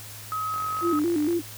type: tone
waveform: sine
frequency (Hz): 1273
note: D#6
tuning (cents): +39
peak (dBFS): -26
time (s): 0.32-0.99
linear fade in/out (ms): 0
type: click train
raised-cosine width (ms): 0.5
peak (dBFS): -27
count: 39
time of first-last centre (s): 0.54-1.328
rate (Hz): 48.2
type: tone with vibrato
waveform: sine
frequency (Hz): 320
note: D#4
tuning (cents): +49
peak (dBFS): -21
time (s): 0.81-1.42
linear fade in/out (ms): 50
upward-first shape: square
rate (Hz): 4.3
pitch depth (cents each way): 120
effects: added 106 Hz sine -44 dBFS peak until 1.57 s + white hiss -42 dBFS RMS until 1.57 s